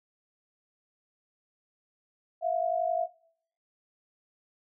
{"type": "tone pair together", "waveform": "sine", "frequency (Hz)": [659.3, 710.6], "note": ["E5", "F5"], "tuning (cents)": [0, 30], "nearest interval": "minor second", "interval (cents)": 130, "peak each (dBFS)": [-27, -29], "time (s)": [2.41, 3.08], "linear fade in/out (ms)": 50, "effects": ["noise-tail reverb RT60 0.6 s tail -22 dB re dry"]}